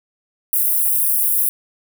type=high-pass noise; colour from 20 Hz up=white; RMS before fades=-17 dBFS; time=0.53-1.49 s; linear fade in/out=0 ms; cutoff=9600 Hz; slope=48 dB/octave; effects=none